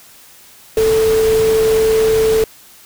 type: tone in noise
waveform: sine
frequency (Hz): 441.6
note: A4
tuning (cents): +6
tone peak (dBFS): -10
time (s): 0.77-2.44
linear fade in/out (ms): 2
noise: pink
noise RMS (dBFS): -24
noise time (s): 0.77-2.44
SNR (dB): +11
effects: white hiss -43 dBFS RMS until 2.85 s